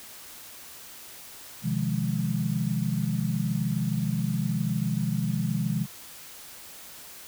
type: chord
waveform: sine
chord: F minor seventh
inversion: second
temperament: equal with one note detuned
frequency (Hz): 128.12 / 155.56 / 174.61 / 207.7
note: C3 / Eb3 / F3 / Ab3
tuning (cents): -36 / 0 / 0 / 0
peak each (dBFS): -30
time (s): 1.62-5.87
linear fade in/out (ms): 50
effects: white hiss -45 dBFS RMS until 7.27 s